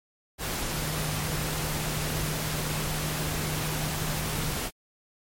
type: tone in noise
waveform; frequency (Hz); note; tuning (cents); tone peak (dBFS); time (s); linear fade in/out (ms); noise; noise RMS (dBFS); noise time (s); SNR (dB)
sine; 153.5; D#3; -23; -32; 0.69-4.56; 50; pink; -31; 0.38-4.71; -4
effects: MP3 64 kbps